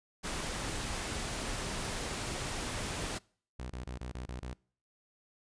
pink noise, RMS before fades -37 dBFS, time 0.23-3.19 s, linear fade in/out 20 ms
sawtooth tone bursts, 62.3 Hz, B1, 16 cents sharp, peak -35 dBFS, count 7, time 3.59-4.534 s, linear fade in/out 5 ms, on 110 ms, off 29 ms
effects noise-tail reverb RT60 0.5 s tail -25 dB re dry + resampled to 22050 Hz

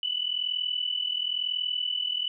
sine tone pair together, 2960 / 3001 Hz, F#7 / F#7, 0 / +24 cents, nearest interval unison, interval 24 cents, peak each -29 / -30 dBFS, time 0.03-2.28 s, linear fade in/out 2 ms, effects none

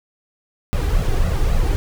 brown noise with flanger, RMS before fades -17 dBFS, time 0.73-1.76 s, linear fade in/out 0 ms, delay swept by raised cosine 1.5 to 2.6 ms, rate 3.7 Hz, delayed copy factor +0.65, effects none

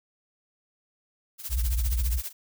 blue noise with tremolo, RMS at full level -32 dBFS, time 1.38-2.33 s, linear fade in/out 50 ms, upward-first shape triangle, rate 15 Hz, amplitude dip 90%
sine tone with vibrato, 60.4 Hz, B1, 38 cents flat, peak -23 dBFS, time 1.49-2.22 s, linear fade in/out 50 ms, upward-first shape sine, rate 14 Hz, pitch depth 240 cents each way
effects none

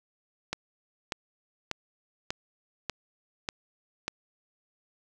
click train, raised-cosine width 0.2 ms, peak -13 dBFS, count 7, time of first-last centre 0.53-4.08 s, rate 1.69 Hz, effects none

